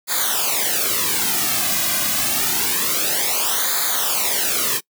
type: noise with flanger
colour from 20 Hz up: white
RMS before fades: -20 dBFS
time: 0.07-4.81 s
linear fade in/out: 50 ms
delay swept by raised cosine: 0.35 to 2.25 ms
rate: 0.27 Hz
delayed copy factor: -0.9
effects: noise-tail reverb RT60 0.1 s tail -24 dB re dry